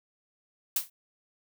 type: noise with exponential decay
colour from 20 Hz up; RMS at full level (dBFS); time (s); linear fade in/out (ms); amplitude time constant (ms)
blue; -22; 0.76-0.9; 5; 29
effects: none